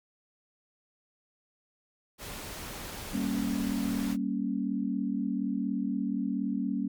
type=noise; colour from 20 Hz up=pink; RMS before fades=-40 dBFS; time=2.18-4.17 s; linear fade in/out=50 ms
type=chord; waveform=sine; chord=G diminished; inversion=none; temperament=equal; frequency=196 / 233.1 / 277.2 Hz; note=G3 / Bb3 / Db4; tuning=0 / 0 / 0 cents; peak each=-32 dBFS; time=3.13-6.88 s; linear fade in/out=10 ms
effects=MP3 96 kbps